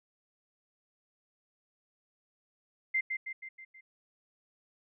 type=tone with echo; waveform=sine; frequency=2087 Hz; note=C7; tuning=5 cents flat; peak=-26 dBFS; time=2.94-3.01 s; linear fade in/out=10 ms; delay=160 ms; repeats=5; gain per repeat=-5 dB; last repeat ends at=3.81 s; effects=none